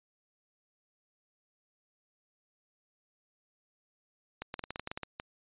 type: clicks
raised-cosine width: 0.3 ms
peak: -21 dBFS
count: 12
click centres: 4.42 / 4.541 / 4.593 / 4.639 / 4.706 / 4.759 / 4.796 / 4.874 / 4.915 / 4.975 / 5.033 / 5.199 s
effects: resampled to 8000 Hz